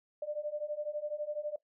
sine beating tone pair, 590 / 602 Hz, D5 / D5, +8 / +43 cents, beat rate 12 Hz, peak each -38 / -37 dBFS, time 0.22-1.56 s, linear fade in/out 5 ms, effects noise-tail reverb RT60 0.1 s tail -18 dB re dry

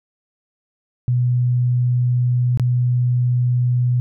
sine tone with dropouts, 123.47 Hz, B2, in tune, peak -14 dBFS, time 1.08-4 s, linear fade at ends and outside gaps 0 ms, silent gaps 2.574-2.597 s, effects none

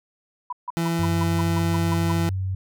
sine tone bursts, 987.8 Hz, B5, in tune, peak -26 dBFS, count 10, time 0.5-2.12 s, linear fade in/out 5 ms, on 27 ms, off 150 ms
30% pulse tone, 167.4 Hz, E3, 27 cents sharp, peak -19 dBFS, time 0.77-2.29 s, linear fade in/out 0 ms
sine tone with pitch glide, 94 to 94.65 Hz, F#2 to F#2, +28 to +40 cents, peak -23 dBFS, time 0.99-2.55 s, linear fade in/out 5 ms, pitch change +12 cents, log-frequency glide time 1.42-1.52 s
effects none

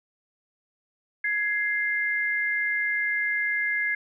sine tone pair together, 1671.3 / 2093 Hz, G#6 / C7, +10 / 0 cents, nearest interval major third, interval 390 cents, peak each -26 dBFS, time 1.24-3.95 s, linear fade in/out 5 ms, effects none

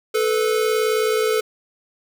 square tone pair together, 435.4 / 494.4 Hz, A4 / B4, -18 / +2 cents, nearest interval major second, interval 220 cents, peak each -19 / -24 dBFS, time 0.14-1.41 s, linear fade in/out 10 ms, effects none

